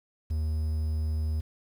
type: tone with quantisation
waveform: triangle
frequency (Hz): 77.78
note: D#2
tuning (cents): 0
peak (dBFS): -24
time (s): 0.3-1.41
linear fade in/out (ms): 10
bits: 9
effects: none